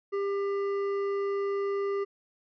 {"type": "tone with hard clipping", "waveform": "sine", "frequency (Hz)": 398.5, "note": "G4", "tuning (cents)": 28, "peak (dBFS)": -29, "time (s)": [0.12, 2.05], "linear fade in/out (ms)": 20, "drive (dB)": 9, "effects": ["resampled to 11025 Hz"]}